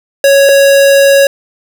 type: tone pair in turn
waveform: square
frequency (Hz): 554.4 / 554.4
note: C#5 / C#5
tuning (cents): 0 / 0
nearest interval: unison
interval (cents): 0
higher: neither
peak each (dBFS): -4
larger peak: neither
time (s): 0.24-0.49 / 0.49-1.27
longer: second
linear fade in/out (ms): 2
effects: none